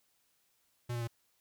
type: tone with pitch steps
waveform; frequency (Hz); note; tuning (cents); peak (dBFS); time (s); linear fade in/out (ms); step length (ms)
square; 120.9 / 118.69 / 116.51; B2 / A#2 / A#2; -36 / +32 / 0; -35; 0.89-1.076; 10; 62
effects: white hiss -74 dBFS RMS until 1.4 s